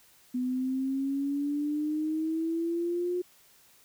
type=exponential sweep; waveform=sine; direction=up; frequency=249 to 360.1 Hz; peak=-27 dBFS; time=0.34-3.22 s; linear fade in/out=10 ms; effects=white hiss -60 dBFS RMS until 3.84 s